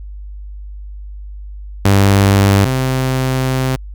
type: tone pair in turn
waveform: sawtooth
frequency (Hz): 99.1 / 130.34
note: G2 / C3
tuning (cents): +19 / -6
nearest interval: perfect fourth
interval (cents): 475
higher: second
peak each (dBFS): -4 / -10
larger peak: first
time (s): 1.85-2.65 / 2.65-3.76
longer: second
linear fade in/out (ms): 5
effects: added 50 Hz sine -27 dBFS peak until 3.94 s